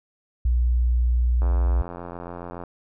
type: tone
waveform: sine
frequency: 60.4 Hz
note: B1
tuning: 38 cents flat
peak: -17 dBFS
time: 0.45-1.82 s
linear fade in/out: 5 ms
type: click train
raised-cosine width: 1 ms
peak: -21 dBFS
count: 107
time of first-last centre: 1.42-2.637 s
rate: 87.1 Hz
effects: none